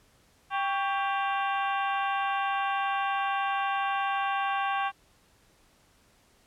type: harmonic tone with a mistuned harmonic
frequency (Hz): 395.3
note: G4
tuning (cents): +15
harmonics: 2 / 3 / 4 / 5 / 6 / 7 / 8 / 9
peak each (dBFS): -29 / -31 / -34 / -44 / -42 / -38 / -47 / -48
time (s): 0.5-4.92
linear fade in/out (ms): 50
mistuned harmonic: 3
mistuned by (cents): -96
effects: pink hiss -63 dBFS RMS until 6.46 s + low-pass 12000 Hz 12 dB/octave